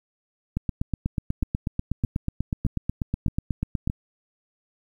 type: two click trains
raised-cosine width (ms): 5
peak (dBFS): -12 / -14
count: 28 / 5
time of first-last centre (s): 0.57-3.875 / 1.43-3.899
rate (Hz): 8.17 / 1.62
effects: 9-bit